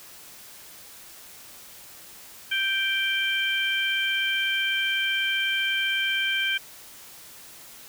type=harmonic tone; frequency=784 Hz; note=G5; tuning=in tune; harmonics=2 / 3 / 4; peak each=-27 / -27 / -27 dBFS; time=2.51-6.58 s; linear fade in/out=10 ms; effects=white hiss -46 dBFS RMS until 7.88 s